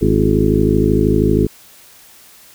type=harmonic tone with a mistuned harmonic; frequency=52.9 Hz; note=G#1; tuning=33 cents sharp; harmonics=1 / 2 / 3 / 4 / 5 / 6 / 7 / 8; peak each=-19 / -19 / -19 / -19 / -19 / -19 / -19 / -19 dBFS; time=0.01-1.47 s; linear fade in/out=10 ms; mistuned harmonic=6; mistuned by=+70 cents; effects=white hiss -44 dBFS RMS until 2.54 s